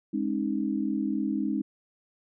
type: chord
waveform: sine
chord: Ab suspended fourth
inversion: none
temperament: equal with one note detuned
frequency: 207.7 / 271.2 / 311.1 Hz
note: Ab3 / Db4 / Eb4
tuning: 0 / -38 / 0 cents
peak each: -30 dBFS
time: 0.13-1.62 s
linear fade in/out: 10 ms
effects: none